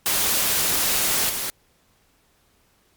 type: noise with level steps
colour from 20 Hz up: white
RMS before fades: -21 / -27 dBFS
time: 0.06-1.5 s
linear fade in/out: 0 ms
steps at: 1.29 s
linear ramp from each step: 10 ms
effects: pink hiss -62 dBFS RMS until 2.96 s + MP3 96 kbps